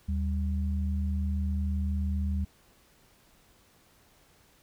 sine tone pair together, 76.28 / 195.9 Hz, D#2 / G3, -34 / -1 cents, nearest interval octave + major third, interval 1633 cents, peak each -27 / -34 dBFS, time 0.08-2.45 s, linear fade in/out 10 ms, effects pink hiss -62 dBFS RMS until 4.62 s

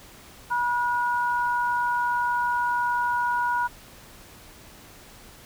sine tone pair together, 968 / 1446.7 Hz, B5 / F#6, -35 / -39 cents, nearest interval perfect fifth, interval 696 cents, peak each -23 / -27 dBFS, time 0.5-3.68 s, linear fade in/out 20 ms, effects pink hiss -48 dBFS RMS until 5.45 s

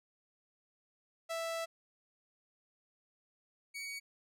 sawtooth tone pair in turn, 660 / 2248 Hz, E5 / C#7, +2 / +24 cents, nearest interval octave + major sixth, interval 2122 cents, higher second, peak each -32 / -37 dBFS, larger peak first, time 1.29-1.66 / 3.74-4 s, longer first, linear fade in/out 20 ms, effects low-pass 12000 Hz 12 dB/octave

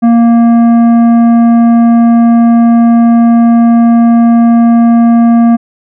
sine tone with tanh clipping, 233.1 Hz, A#3, in tune, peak -4 dBFS, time 0.02-5.57 s, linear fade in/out 20 ms, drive 10 dB, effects none

